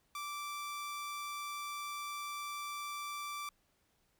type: tone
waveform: sawtooth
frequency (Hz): 1169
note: D6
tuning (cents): -8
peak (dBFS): -36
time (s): 0.15-3.49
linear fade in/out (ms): 2
effects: pink hiss -75 dBFS RMS until 4.19 s